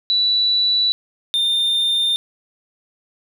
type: tone pair in turn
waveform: sine / triangle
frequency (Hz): 3951 / 3614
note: B7 / A7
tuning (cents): 0 / +46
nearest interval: major second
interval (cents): 154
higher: first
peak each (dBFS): -14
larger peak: neither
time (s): 0.1-0.92 / 1.34-2.16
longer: neither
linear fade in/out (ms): 0
effects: none